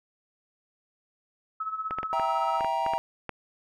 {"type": "tone with tremolo", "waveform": "sine", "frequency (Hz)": 1294, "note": "E6", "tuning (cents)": -32, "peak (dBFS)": -27, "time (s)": [1.6, 2.6], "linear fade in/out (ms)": 5, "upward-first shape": "sine", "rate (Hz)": 16, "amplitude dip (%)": 70}
{"type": "clicks", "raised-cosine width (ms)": 0.5, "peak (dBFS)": -18, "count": 9, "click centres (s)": [1.909, 1.986, 2.031, 2.197, 2.608, 2.646, 2.864, 2.936, 3.293]}
{"type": "chord", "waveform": "triangle", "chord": "E diminished", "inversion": "none", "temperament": "equal with one note detuned", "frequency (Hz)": [659.3, 784, 940.4], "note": ["E5", "G5", "Bb5"], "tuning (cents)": [0, 0, 15], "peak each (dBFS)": [-30, -28, -26], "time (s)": [2.13, 2.98], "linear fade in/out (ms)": 0}
{"effects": []}